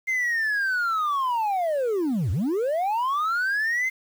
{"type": "linear two-way sweep", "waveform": "sine", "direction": "down then up", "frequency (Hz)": [2100, 77.9, 2100], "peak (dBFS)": -19, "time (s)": [0.07, 3.9], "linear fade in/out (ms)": 20, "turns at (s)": 2.31, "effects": ["tanh soft clip ceiling -21 dBFS", "8-bit"]}